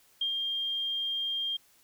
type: tone with ADSR envelope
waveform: sine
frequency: 3204 Hz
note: G7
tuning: 37 cents sharp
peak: -26 dBFS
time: 0.21-1.57 s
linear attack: 5 ms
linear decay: 95 ms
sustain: -3 dB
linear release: 9 ms
effects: white hiss -63 dBFS RMS until 1.83 s